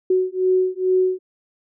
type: beating tone pair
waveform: sine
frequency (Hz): 370 / 372.3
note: F#4 / F#4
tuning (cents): 0 / +11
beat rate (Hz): 2.3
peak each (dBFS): -19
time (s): 0.1-1.19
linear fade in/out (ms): 5
effects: none